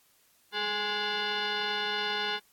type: tone with frequency modulation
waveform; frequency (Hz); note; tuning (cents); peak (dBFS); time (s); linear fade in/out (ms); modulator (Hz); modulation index
sine; 1046.5; C6; 0; -28; 0.52-2.4; 50; 625; 4.9
effects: white hiss -65 dBFS RMS until 2.52 s + AAC 64 kbps